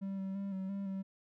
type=tone with pitch steps; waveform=triangle; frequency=194.9 / 192.2 / 197.7 / 190 / 197.8 / 192.7 Hz; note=G3 / G3 / G3 / F#3 / G3 / G3; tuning=-10 / -34 / +15 / +46 / +16 / -29 cents; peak=-34 dBFS; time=0.01-1.03 s; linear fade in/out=20 ms; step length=170 ms; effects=none